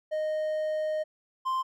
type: tone pair in turn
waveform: triangle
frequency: 619 / 1045 Hz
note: D#5 / C6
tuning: -9 / -2 cents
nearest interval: major sixth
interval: 907 cents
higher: second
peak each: -25 / -24 dBFS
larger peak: second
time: 0.11-1.04 / 1.45-1.63 s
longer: first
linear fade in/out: 20 ms
effects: none